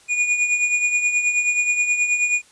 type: tone with tremolo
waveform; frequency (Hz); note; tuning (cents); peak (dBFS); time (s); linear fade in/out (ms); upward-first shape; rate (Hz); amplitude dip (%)
square; 2448; D#7; -29; -15; 0.08-2.42; 50; triangle; 9.4; 65
effects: white hiss -52 dBFS RMS until 2.51 s + resampled to 22050 Hz